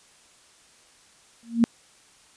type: tone with exponential growth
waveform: sine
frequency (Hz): 232.2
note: A#3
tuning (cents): -7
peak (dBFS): -11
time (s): 1.43-1.64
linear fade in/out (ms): 0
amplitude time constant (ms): 44
effects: white hiss -56 dBFS RMS until 2.36 s + resampled to 22050 Hz